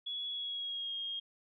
sine tone with pitch glide, 3373 to 3245 Hz, G#7 to G#7, +26 to -41 cents, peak -36 dBFS, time 0.06-1.2 s, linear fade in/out 10 ms, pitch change -67 cents, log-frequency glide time 0.29-0.94 s, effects none

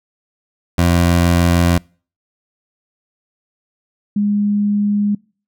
20% pulse / sine tone pair in turn, 86.4 / 205.5 Hz, F2 / G#3, -18 / -18 cents, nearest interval octave + minor third, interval 1500 cents, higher second, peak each -6 / -13 dBFS, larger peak first, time 0.78-1.78 / 4.16-5.15 s, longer first, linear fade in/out 5 ms, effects noise-tail reverb RT60 0.4 s tail -26 dB re dry

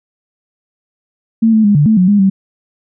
sine tone with pitch steps, 225.1 / 218.8 / 205 / 146.7 / 219.1 / 182.5 / 204.9 / 192.8 Hz, A3 / A3 / G#3 / D3 / A3 / F#3 / G#3 / G3, +40 / -9 / -22 / -2 / -7 / -24 / -23 / -28 cents, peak -6 dBFS, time 1.42-2.3 s, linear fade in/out 10 ms, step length 110 ms, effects none

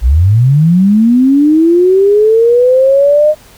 sine linear sweep, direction up, 52.8 to 617 Hz, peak -4 dBFS, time 0.01-3.35 s, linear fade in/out 50 ms, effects pink hiss -40 dBFS RMS until 3.57 s

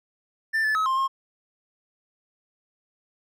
triangle tone with pitch steps, 1780 / 1738 / 1281 / 1054 / 1072 Hz, A6 / A6 / E6 / C6 / C6, +20 / -22 / -50 / +12 / +42 cents, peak -19 dBFS, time 0.53-1.08 s, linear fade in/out 20 ms, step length 110 ms, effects none

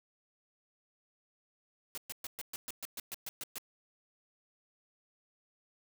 white noise bursts, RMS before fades -41 dBFS, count 12, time 1.95-3.582 s, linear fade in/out 0 ms, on 26 ms, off 120 ms, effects none

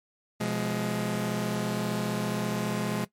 sawtooth chord, F diminished, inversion second, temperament just, 125.72 / 174.61 / 209.5 Hz, Cb3 / F3 / Ab3, +31 / 0 / +15 cents, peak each -30 / -29 / -26 dBFS, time 0.4-3.05 s, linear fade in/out 10 ms, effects noise-tail reverb RT60 0.1 s tail -17 dB re dry + MP3 64 kbps

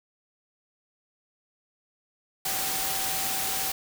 sine tone in noise, 770 Hz, G5, 31 cents flat, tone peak -37 dBFS, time 2.45-3.72 s, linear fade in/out 5 ms, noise white, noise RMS -29 dBFS, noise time 2.45-3.72 s, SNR -11 dB, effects none

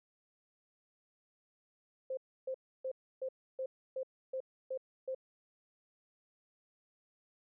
sine tone bursts, 523.3 Hz, C5, in tune, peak -35 dBFS, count 9, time 2.1-5.148 s, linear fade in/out 5 ms, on 72 ms, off 300 ms, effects none

